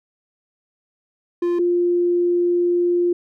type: tone pair in turn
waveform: triangle / sine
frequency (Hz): 348.5 / 350.4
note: F4 / F4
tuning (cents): -4 / +6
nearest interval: unison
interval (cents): 10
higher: second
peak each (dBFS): -15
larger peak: neither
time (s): 1.42-1.59 / 1.59-3.13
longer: second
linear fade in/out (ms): 5
effects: none

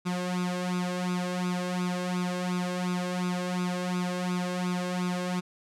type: tone with flanger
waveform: sawtooth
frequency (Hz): 180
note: F#3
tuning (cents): -47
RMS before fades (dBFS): -30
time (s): 0.05-5.41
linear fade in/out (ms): 20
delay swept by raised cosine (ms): 0.8 to 1.9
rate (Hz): 2.8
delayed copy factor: +0.8
effects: low-pass 9000 Hz 12 dB/octave

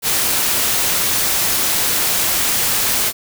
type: noise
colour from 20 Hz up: white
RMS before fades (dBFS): -17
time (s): 0.02-3.13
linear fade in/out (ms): 50
effects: none

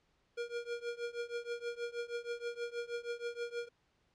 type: tone with tremolo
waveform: square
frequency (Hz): 474.6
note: A#4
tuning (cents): +31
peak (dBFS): -35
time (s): 0.37-3.69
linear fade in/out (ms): 10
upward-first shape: triangle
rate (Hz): 6.3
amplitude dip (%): 95
effects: pink hiss -75 dBFS RMS until 4.14 s + low-pass 5000 Hz 12 dB/octave

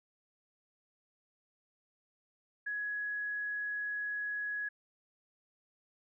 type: tone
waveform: sine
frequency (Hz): 1676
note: G#6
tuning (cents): +15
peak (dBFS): -34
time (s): 2.66-4.69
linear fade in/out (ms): 10
effects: none

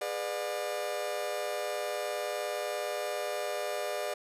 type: chord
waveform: 40% pulse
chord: G# diminished seventh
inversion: none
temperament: just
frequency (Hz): 415.3 / 498.4 / 598 / 717.6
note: G#4 / B4 / D5 / F5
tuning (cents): 0 / +16 / +31 / +47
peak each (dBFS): -39 / -39 / -34 / -39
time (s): 0.01-4.14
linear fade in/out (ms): 5
effects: resampled to 32000 Hz

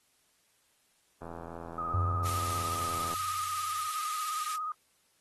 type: click train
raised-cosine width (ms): 1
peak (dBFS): -29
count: 162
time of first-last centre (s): 1.22-3.139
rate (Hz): 83.9
type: tone with vibrato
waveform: sine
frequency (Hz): 1244.5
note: D#6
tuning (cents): 0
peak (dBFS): -32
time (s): 1.78-4.72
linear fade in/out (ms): 2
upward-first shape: sine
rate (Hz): 17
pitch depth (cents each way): 42
type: tone with exponential decay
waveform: sine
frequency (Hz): 92.5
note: F#2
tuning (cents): 0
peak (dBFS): -25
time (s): 1.94-3.88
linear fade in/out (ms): 0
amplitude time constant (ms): 420
type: high-pass noise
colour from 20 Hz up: white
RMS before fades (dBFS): -39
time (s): 2.24-4.57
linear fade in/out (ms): 20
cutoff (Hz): 1500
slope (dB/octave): 48
effects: white hiss -70 dBFS RMS until 5.2 s + AAC 32 kbps

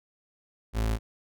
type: tone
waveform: 35% pulse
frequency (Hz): 55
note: A1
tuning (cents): 0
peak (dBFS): -23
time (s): 0.73-0.99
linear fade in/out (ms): 50
effects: none

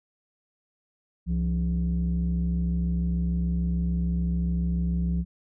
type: tone pair together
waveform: sine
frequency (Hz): 66.5 / 172.78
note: C2 / F3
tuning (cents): +29 / -18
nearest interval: octave + perfect fourth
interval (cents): 1653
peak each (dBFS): -24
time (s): 1.26-5.25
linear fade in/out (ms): 50
effects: tanh soft clip ceiling -19 dBFS

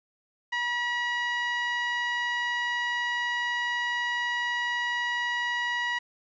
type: tone with band-pass filter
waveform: sawtooth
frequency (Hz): 964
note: B5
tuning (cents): -42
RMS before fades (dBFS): -29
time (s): 0.52-5.99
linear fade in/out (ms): 10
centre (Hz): 2000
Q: 2.1
effects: resampled to 16000 Hz + 9-bit

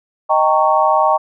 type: chord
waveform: sine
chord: Eb dominant seventh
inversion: none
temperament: equal with one note detuned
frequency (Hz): 622.3 / 784 / 917.4 / 1108.7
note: Eb5 / G5 / Bb5 / Db6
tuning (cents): 0 / 0 / -28 / 0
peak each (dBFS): -16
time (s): 0.29-1.18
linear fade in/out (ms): 20
effects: none

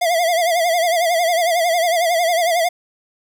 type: tone with vibrato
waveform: square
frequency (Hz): 681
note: F5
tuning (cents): -44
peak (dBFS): -15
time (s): 0.01-2.69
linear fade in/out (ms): 10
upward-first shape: sine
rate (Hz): 11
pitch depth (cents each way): 90
effects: none

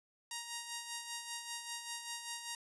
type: tone with tremolo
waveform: 5% pulse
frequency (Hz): 939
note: A#5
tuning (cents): +12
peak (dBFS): -27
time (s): 0.31-2.55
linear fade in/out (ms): 2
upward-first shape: sine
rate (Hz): 5.1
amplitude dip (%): 55
effects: resampled to 24000 Hz

